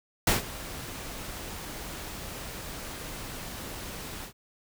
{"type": "noise with ADSR envelope", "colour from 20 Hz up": "pink", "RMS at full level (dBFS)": -21, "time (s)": [0.27, 4.33], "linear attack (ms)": 4, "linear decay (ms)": 140, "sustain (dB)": -18, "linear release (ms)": 93, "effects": []}